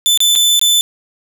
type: tone with dropouts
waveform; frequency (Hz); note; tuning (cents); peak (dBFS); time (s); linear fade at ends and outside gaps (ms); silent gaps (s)
sawtooth; 3517; A7; -1; -6; 0.06-0.81; 0; 0.175-0.204 / 0.353-0.359 / 0.594-0.614
effects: none